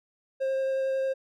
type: tone with vibrato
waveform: triangle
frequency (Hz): 533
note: C5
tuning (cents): +32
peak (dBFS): -23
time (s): 0.4-1.14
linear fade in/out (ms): 20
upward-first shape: triangle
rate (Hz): 11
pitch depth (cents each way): 9
effects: none